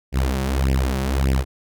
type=tone with flanger; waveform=sawtooth; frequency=66.4 Hz; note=C2; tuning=26 cents sharp; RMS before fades=-20 dBFS; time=0.12-1.45 s; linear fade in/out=50 ms; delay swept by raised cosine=0.37 to 5.47 ms; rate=1.7 Hz; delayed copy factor=+0.95; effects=none